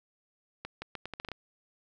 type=accelerating click train; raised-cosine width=0.3 ms; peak=-22 dBFS; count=9; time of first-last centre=0.65-1.317 s; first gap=170 ms; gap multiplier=0.78; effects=none